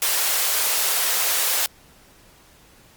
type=high-pass noise; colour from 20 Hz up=white; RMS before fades=-21 dBFS; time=0.02-1.66 s; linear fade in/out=0 ms; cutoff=450 Hz; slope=24 dB/octave; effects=pink hiss -52 dBFS RMS until 2.96 s + Opus 48 kbps